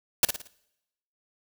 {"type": "noise with echo", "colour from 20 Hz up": "white", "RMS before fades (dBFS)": -18, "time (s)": [0.23, 0.25], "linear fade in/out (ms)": 2, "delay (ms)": 56, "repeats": 4, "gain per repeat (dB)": -8, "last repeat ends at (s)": 0.474, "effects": ["noise-tail reverb RT60 0.9 s tail -25 dB re dry"]}